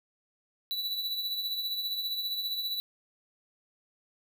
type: tone with tremolo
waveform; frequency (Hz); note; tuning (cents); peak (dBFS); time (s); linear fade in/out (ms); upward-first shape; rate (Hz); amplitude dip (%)
square; 3951; B7; 0; -29; 0.71-2.8; 0; triangle; 15; 55
effects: none